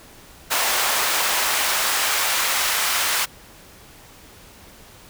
pink noise with high-pass filter sweep, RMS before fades -21 dBFS, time 0.5-3.26 s, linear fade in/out 20 ms, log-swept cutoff 780 to 1200 Hz, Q 0.84, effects pink hiss -46 dBFS RMS until 5.09 s

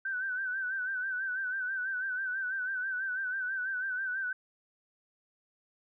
sine tone with vibrato, 1529 Hz, G6, 44 cents flat, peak -31 dBFS, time 0.05-4.33 s, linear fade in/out 5 ms, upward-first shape sine, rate 6.1 Hz, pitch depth 66 cents each way, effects none

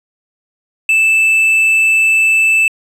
triangle tone with hard clipping, 2637 Hz, E7, in tune, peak -9 dBFS, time 0.89-2.68 s, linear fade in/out 2 ms, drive 6 dB, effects resampled to 32000 Hz

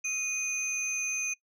sine tone pair together, 2476 / 6239 Hz, D#7 / G8, -9 / -9 cents, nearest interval octave + major third, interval 1600 cents, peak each -30 / -31 dBFS, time 0.04-1.34 s, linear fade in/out 10 ms, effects noise-tail reverb RT60 0.1 s tail -23 dB re dry + tanh soft clip ceiling -25 dBFS

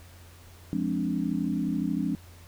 sine chord, D half-diminished seventh, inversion first, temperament equal with one note detuned, 174.61 / 208.4 / 261.6 / 293.7 Hz, F3 / Ab3 / C4 / D4, 0 / +6 / 0 / 0 cents, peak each -31 dBFS, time 0.73-2.15 s, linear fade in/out 0 ms, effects added 87 Hz sine -49 dBFS peak until 2.47 s + pink hiss -54 dBFS RMS until 2.47 s

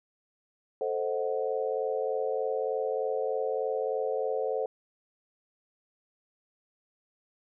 sine chord, A diminished seventh, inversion none, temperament equal, 440 / 523.3 / 622.3 / 740 Hz, A4 / C5 / Eb5 / Gb5, 0 / 0 / 0 / 0 cents, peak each -31 / -31 / -37 / -37 dBFS, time 0.81-4.66 s, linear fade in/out 2 ms, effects none

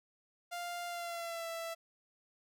sawtooth tone with pitch glide, 698.5 to 663.5 Hz, F5 to E5, 0 to +11 cents, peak -35 dBFS, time 0.51-1.75 s, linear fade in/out 20 ms, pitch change -89 cents, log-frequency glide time 0.87-1.48 s, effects none

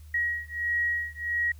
sine beating tone pair, 1900 / 1901.5 Hz, A#6 / A#6, +33 / +34 cents, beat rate 1.5 Hz, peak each -29 dBFS, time 0.14-1.52 s, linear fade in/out 5 ms, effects added 76 Hz sine -44 dBFS peak until 1.59 s + white hiss -62 dBFS RMS until 1.59 s

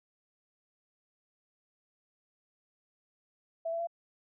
sine tone with pitch steps, 660 / 669.6 / 679.3 Hz, E5 / E5 / F5, +2 / +27 / -48 cents, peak -31 dBFS, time 3.65-3.872 s, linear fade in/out 10 ms, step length 74 ms, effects none

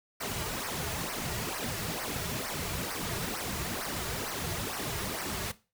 pink noise with flanger, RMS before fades -35 dBFS, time 0.2-5.52 s, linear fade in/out 10 ms, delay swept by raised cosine 0.27 to 3.97 ms, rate 2.2 Hz, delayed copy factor -0.8, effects noise-tail reverb RT60 0.3 s tail -17 dB re dry

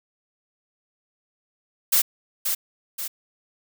blue noise with echo, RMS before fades -18 dBFS, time 1.92-2.02 s, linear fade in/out 10 ms, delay 530 ms, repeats 2, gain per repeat -6 dB, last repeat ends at 3.08 s, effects none

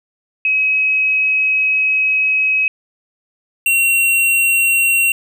sine / square tone pair in turn, 2549 / 2739 Hz, D#7 / F7, +41 / -34 cents, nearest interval minor second, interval 125 cents, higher second, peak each -12 dBFS, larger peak neither, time 0.45-2.68 / 3.66-5.12 s, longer first, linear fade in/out 2 ms, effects none

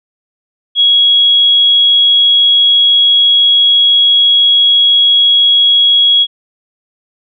sine tone, 3322 Hz, G#7, in tune, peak -5 dBFS, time 0.75-6.27 s, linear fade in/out 50 ms, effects none

